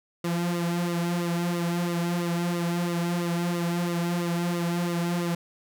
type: tone with flanger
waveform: sawtooth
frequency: 172.6 Hz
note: F3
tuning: 20 cents flat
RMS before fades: -27 dBFS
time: 0.24-5.35 s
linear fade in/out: 5 ms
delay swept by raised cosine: 1.2 to 4.1 ms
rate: 3 Hz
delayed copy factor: -0.75
effects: none